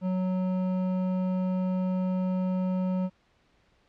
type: tone with hard clipping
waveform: sine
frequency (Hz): 185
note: F#3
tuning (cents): 0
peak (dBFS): -27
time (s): 0.01-3.1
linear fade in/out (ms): 50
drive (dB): 10
effects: pink hiss -66 dBFS RMS until 3.88 s + low-pass 4000 Hz 12 dB/octave